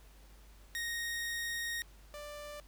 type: tone pair in turn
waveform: sawtooth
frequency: 1864.7 / 589.9 Hz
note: A#6 / D5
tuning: 0 / +8 cents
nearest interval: octave + minor sixth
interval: 1992 cents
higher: first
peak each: -32 / -40 dBFS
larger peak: first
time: 0.75-1.82 / 2.14-2.6 s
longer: first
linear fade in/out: 0 ms
effects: added 50 Hz sine -55 dBFS peak until 2.67 s + pink hiss -63 dBFS RMS until 2.67 s